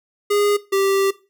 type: tone pair in turn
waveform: square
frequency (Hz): 410.7 / 391.2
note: G#4 / G4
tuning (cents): -19 / -4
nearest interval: minor second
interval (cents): 85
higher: first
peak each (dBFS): -16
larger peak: neither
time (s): 0.3-0.57 / 0.72-1.11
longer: second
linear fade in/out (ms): 10
effects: noise-tail reverb RT60 0.3 s tail -18 dB re dry